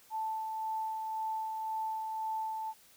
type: tone with tremolo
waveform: sine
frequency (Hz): 880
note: A5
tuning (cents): 0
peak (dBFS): -32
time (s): 0.1-2.74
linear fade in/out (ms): 50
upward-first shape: sine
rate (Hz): 1.9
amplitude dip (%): 30
effects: white hiss -61 dBFS RMS until 2.96 s